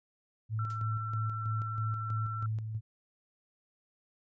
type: tone with tremolo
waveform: sine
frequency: 109.6 Hz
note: A2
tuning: 6 cents flat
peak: -30 dBFS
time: 0.49-2.81 s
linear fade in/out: 50 ms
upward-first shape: square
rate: 3.1 Hz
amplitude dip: 45%
type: tone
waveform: sine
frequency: 1344 Hz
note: E6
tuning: 33 cents sharp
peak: -37 dBFS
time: 0.59-2.46 s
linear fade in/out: 2 ms
type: noise with exponential decay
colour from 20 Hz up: white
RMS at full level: -48 dBFS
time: 0.7-0.83 s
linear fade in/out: 1 ms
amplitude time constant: 27 ms
effects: resampled to 16000 Hz